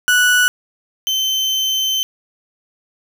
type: tone pair in turn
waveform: 35% pulse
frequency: 1476 / 3084 Hz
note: F#6 / G7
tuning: -5 / -29 cents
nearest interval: octave + minor second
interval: 1276 cents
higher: second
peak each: -9 / -14 dBFS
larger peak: first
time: 0.08-0.48 / 1.07-2.03 s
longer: second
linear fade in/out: 0 ms
effects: none